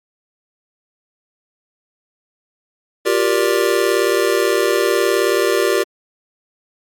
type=chord; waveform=square; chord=G minor seventh; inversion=third; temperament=just; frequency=352.8 / 392 / 470.4 / 588 Hz; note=F4 / G4 / Bb4 / D5; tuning=+18 / 0 / +16 / +2 cents; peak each=-21 / -18 / -20 / -22 dBFS; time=3.05-5.84 s; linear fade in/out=20 ms; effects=MP3 64 kbps